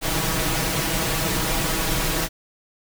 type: noise with comb filter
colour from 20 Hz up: pink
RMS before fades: -23 dBFS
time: 0.01-2.29 s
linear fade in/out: 50 ms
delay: 6.2 ms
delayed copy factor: +0.9
effects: none